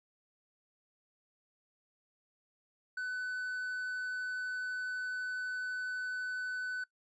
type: tone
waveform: triangle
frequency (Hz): 1502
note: F#6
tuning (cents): +26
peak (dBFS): -33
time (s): 2.97-6.84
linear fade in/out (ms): 5
effects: noise-tail reverb RT60 0.1 s tail -22 dB re dry + resampled to 22050 Hz